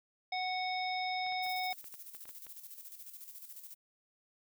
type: harmonic tone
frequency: 740 Hz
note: F#5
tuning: in tune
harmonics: 1 / 3 / 5 / 7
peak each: -35 / -39 / -43 / -44 dBFS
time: 0.32-1.73 s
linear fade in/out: 5 ms
type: clicks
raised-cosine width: 0.3 ms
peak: -38 dBFS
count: 10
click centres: 1.265 / 1.323 / 1.464 / 1.731 / 1.843 / 1.941 / 2.149 / 2.255 / 2.292 / 2.467 s
type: noise with tremolo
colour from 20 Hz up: violet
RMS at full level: -48 dBFS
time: 1.42-3.75 s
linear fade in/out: 20 ms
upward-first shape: square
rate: 14 Hz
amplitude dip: 55%
effects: none